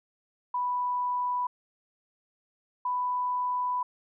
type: tone pair in turn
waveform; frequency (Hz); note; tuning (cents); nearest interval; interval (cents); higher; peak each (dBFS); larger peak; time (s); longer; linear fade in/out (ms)
sine; 987.8 / 992.8; B5 / B5; 0 / +9; unison; 9; second; -26; neither; 0.54-1.47 / 2.85-3.83; second; 5
effects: none